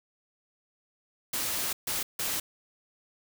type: noise bursts at uneven times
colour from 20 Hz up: white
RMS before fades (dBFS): -31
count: 3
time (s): 1.33-1.73 / 1.87-2.03 / 2.19-2.4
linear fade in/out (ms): 5
effects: none